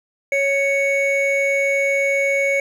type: tone pair together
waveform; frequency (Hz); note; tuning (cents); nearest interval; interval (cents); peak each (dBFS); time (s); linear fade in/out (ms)
triangle; 554.4 / 2223; C#5 / C#7; 0 / +4; 2 octaves; 2404; -17; 0.32-2.6; 2
effects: none

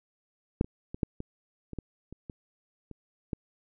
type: clicks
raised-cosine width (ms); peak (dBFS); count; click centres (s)
3; -9 / -28 / -24 / -13 / -23 / -26 / -21 / -30 / -26 / -30 / -18; 11; 0.611 / 0.645 / 0.945 / 1.032 / 1.204 / 1.733 / 1.787 / 2.126 / 2.298 / 2.913 / 3.332
effects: none

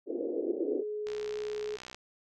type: band-pass noise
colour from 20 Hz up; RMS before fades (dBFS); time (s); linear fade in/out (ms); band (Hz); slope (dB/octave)
pink; -33; 0.06-0.84; 50; 300 to 500; 48
type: tone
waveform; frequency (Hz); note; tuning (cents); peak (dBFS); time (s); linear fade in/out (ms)
sine; 421.7; G#4; +26; -33; 0.64-1.77; 20
type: click train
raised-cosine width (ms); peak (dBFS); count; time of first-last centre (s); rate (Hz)
0.2; -27; 56; 1.07-1.946; 62.8
effects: none

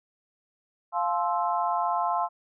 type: chord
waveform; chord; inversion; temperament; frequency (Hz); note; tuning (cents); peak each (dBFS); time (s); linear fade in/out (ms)
sine; F major seventh; none; equal with one note detuned; 698.5 / 861.9 / 1046.5 / 1318.5; F5 / A5 / C6 / E6; 0 / -36 / 0 / 0; -28 / -29 / -28 / -34; 0.92-2.29; 50
effects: none

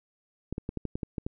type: clicks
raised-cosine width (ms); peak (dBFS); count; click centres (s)
3; -19; 9; 0.526 / 0.581 / 0.691 / 0.773 / 0.853 / 0.955 / 1.032 / 1.182 / 1.265
effects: none

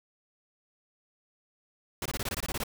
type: noise bursts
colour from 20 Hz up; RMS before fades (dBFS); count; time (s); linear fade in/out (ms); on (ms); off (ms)
pink; -33; 11; 2.02-2.636; 2; 36; 22
effects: none

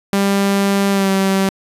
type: tone with pitch glide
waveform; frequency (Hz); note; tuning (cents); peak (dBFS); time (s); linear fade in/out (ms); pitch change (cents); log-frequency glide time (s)
sawtooth; 198.2 to 193.23; G3 to G3; +19 to -25; -9; 0.13-1.49; 0; -44; 0.91-1.09
effects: resampled to 32000 Hz

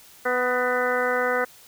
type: harmonic tone with a mistuned harmonic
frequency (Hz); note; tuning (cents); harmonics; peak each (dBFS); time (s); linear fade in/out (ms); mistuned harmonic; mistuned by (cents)
248.8; B3; +13; 1 / 2 / 3 / 4 / 5 / 6 / 7 / 8; -35 / -24 / -30 / -34 / -29 / -27 / -32 / -32; 0.25-1.45; 10; 7; +46
effects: white hiss -50 dBFS RMS until 1.67 s

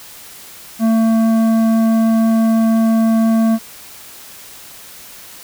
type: tone with tanh clipping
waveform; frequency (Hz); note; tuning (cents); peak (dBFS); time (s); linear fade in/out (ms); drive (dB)
triangle; 224.5; A3; +35; -12; 0.79-3.59; 50; 15
effects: white hiss -37 dBFS RMS until 5.43 s

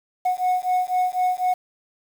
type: beating tone pair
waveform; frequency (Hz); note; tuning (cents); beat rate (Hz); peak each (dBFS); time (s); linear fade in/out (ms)
sine; 730 / 734; F#5 / F#5; -24 / -14; 4; -20; 0.25-1.54; 10
effects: tanh soft clip ceiling -16 dBFS + 7-bit

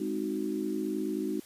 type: chord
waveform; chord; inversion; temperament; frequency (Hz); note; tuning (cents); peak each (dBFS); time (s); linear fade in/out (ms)
sine; Ab dominant seventh; none; equal; 207.7 / 261.6 / 311.1 / 370; Ab3 / C4 / Eb4 / Gb4; 0 / 0 / 0 / 0; -36 / -37 / -33 / -35; 0-1.4; 5
effects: white hiss -54 dBFS RMS until 1.45 s + resampled to 32000 Hz

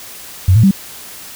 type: tone with pitch steps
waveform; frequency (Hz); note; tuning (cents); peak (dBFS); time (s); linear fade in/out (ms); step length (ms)
sine; 93 / 112.3 / 194.5; F#2 / A2 / G3; +9 / +36 / -13; -5; 0.48-0.711; 5; 77
effects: white hiss -33 dBFS RMS until 1.35 s

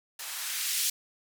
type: noise with band-pass filter sweep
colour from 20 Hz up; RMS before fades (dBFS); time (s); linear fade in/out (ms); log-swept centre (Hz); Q
violet; -32; 0.19-0.9; 5; 810 to 3800; 0.94
effects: none

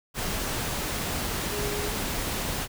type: tone in noise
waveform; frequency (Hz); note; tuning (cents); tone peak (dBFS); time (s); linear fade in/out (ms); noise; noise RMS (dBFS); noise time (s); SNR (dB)
sine; 413.5; G#4; -8; -32; 1.5-1.92; 50; pink; -30; 0.14-2.68; -5
effects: none

